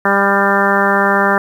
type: harmonic tone with a mistuned harmonic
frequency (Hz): 198.8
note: G3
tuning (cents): +25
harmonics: 1 / 2 / 3 / 4 / 5 / 6 / 7 / 8 / 9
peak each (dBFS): -19 / -19 / -19 / -19 / -19 / -19 / -19 / -19 / -19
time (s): 0.05-1.38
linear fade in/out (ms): 2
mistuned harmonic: 8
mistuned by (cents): -21
effects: 7-bit